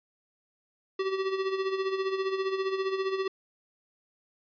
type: tone with tremolo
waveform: square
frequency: 383.8 Hz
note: G4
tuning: 37 cents flat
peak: -26 dBFS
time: 0.99-3.28 s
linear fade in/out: 5 ms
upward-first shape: sine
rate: 15 Hz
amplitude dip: 60%
effects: resampled to 11025 Hz